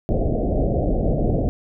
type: low-pass noise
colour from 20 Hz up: pink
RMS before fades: -20 dBFS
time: 0.09-1.49 s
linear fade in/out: 0 ms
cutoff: 720 Hz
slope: 96 dB/octave
effects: none